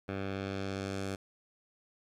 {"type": "tone with low-pass filter sweep", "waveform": "10% pulse", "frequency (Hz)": 97.4, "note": "G2", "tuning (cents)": -11, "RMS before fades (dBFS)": -37, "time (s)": [0.08, 1.16], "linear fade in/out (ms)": 10, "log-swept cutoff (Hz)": [2400, 9500], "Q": 1, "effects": ["11-bit"]}